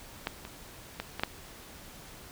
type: clicks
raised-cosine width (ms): 0.3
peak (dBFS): -14 / -25 / -17 / -18 / -10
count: 5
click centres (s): 0.271 / 0.451 / 1 / 1.196 / 1.235
effects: pink hiss -49 dBFS RMS until 2.31 s